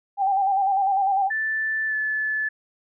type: tone with vibrato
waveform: sine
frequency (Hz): 784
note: G5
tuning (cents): 0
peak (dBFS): -18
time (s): 0.17-1.31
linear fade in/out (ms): 50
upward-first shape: square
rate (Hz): 10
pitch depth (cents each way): 43
type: tone with pitch glide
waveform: sine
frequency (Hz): 1760 to 1732.8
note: A6 to A6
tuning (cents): 0 to -27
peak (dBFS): -22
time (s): 1.3-2.49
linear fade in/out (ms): 10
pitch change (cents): -27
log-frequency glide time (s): 1.87-1.95
effects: none